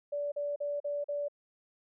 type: tone bursts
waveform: sine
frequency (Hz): 579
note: D5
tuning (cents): -25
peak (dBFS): -31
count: 5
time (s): 0.12-1.284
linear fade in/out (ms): 10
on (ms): 200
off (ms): 41
effects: none